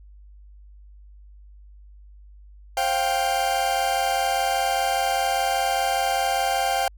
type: tone cluster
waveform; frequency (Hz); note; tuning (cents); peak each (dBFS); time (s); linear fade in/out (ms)
40% pulse; 531 / 699 / 784; C5 / F5 / G5; +25 / +1 / 0; -29 / -25 / -22; 2.77-6.88; 2
effects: added 50 Hz sine -44 dBFS peak until 6.97 s